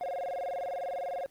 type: tone with vibrato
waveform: triangle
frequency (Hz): 622.3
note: D#5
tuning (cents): 0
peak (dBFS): -30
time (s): 0.01-1.26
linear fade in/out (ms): 0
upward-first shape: square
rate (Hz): 20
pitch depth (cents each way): 240
effects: pink hiss -64 dBFS RMS until 1.3 s + Opus 24 kbps